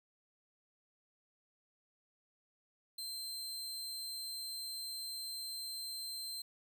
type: tone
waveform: sawtooth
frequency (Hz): 4124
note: C8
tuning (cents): -26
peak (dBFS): -38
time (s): 2.98-6.42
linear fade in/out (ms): 5
effects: none